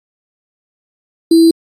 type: tone with sample-and-hold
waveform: sine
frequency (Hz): 329.6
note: E4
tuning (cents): 0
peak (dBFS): -4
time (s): 1.31-1.51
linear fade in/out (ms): 5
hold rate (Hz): 4410
effects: low-pass 12000 Hz 12 dB/octave + AAC 48 kbps